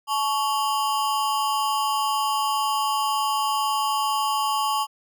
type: ring-modulated tone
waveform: square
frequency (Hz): 987.8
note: B5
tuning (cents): 0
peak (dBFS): -19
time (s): 0.07-4.87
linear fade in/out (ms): 50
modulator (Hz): 129
effects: none